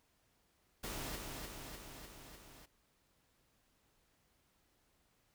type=noise with echo; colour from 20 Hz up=pink; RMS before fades=-43 dBFS; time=0.83-1.16 s; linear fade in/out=10 ms; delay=300 ms; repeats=5; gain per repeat=-3 dB; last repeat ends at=2.66 s; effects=pink hiss -75 dBFS RMS until 5.34 s